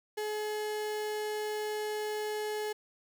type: tone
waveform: 35% pulse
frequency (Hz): 424.7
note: G#4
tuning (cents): +39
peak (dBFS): -31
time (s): 0.17-2.73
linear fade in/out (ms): 10
effects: none